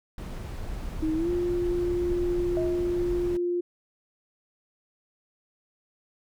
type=noise; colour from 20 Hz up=brown; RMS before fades=-34 dBFS; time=0.18-3.37 s; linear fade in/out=2 ms
type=tone with pitch glide; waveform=sine; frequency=314.9 to 351.4 Hz; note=D#4 to F4; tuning=+21 to +11 cents; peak=-24 dBFS; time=1.02-3.61 s; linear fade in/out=10 ms; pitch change=+190 cents; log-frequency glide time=1.15-1.3 s
type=tone with exponential decay; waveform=sine; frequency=640 Hz; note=D#5; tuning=49 cents sharp; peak=-28 dBFS; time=2.57-3.13 s; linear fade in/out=0 ms; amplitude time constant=120 ms
effects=none